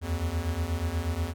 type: beating tone pair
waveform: square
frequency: 77.78 / 86.08 Hz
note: D#2 / F2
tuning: 0 / -25 cents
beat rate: 8.3 Hz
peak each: -32 / -30 dBFS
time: 0.01-1.34 s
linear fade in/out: 50 ms
effects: none